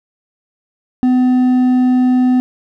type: tone with hard clipping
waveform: triangle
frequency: 252.4 Hz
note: B3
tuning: 38 cents sharp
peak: -10 dBFS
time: 1.03-2.4 s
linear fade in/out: 0 ms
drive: 7 dB
effects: none